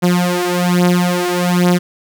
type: beating tone pair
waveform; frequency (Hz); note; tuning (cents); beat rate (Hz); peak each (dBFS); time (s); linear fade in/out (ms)
sawtooth; 177.1 / 178.3; F3 / F3; +24 / +36; 1.2; -11; 0.02-1.79; 20
effects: none